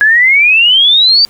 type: exponential sweep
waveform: sine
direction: up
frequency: 1661.2 to 4699 Hz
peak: -4 dBFS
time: 0.01-1.25 s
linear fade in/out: 0 ms
effects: pink hiss -43 dBFS RMS until 1.29 s